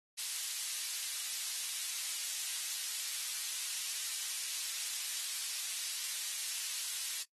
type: high-pass noise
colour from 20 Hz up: pink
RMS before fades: -39 dBFS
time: 0.17-7.24 s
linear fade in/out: 20 ms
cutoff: 3800 Hz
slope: 12 dB/octave
effects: noise-tail reverb RT60 0.1 s tail -19 dB re dry + AAC 32 kbps